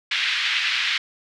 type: band-pass noise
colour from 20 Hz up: pink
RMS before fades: -23 dBFS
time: 0.11-0.98 s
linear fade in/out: 5 ms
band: 1800 to 3900 Hz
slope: 24 dB/octave
effects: none